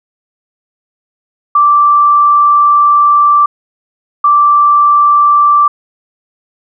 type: tone bursts at uneven times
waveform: sine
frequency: 1170 Hz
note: D6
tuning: 7 cents flat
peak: -4 dBFS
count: 2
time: 1.55-3.46 / 4.24-5.68 s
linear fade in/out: 5 ms
effects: none